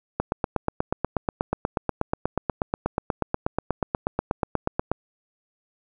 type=click train; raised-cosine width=1 ms; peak=-8 dBFS; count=40; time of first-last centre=0.2-4.916 s; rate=8.27 Hz; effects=none